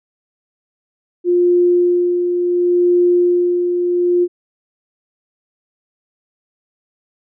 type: tone with tremolo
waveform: sine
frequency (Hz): 353.2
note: F4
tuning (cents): +20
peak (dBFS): -9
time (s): 1.24-4.28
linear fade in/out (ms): 50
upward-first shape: sine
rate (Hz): 0.7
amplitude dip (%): 45
effects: none